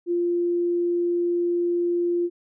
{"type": "tone", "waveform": "sine", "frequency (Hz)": 347.7, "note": "F4", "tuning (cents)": -8, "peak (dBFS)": -20, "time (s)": [0.06, 2.3], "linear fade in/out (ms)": 50, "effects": []}